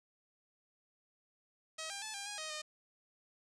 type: tone with pitch steps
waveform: 5% pulse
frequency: 637 / 798 / 868 / 800 / 824 / 626 / 612 Hz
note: D#5 / G5 / A5 / G5 / G#5 / D#5 / D#5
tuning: +41 / +31 / -24 / +35 / -14 / +10 / -29 cents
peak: -29 dBFS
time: 1.78-2.62 s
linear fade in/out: 10 ms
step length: 120 ms
effects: resampled to 22050 Hz + 11-bit